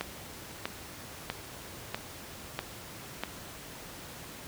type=click train; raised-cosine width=0.3 ms; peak=-15 dBFS; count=6; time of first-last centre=0.01-3.236 s; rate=1.55 Hz; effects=pink hiss -45 dBFS RMS until 4.47 s + high-pass 60 Hz 12 dB/octave